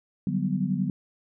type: chord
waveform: sine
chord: G major seventh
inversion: second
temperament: equal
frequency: 146.83 / 185 / 196 / 246.9 Hz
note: D3 / F#3 / G3 / B3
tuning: 0 / 0 / 0 / 0 cents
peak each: -31 / -27 / -29 / -31 dBFS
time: 0.27-0.9 s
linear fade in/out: 2 ms
effects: none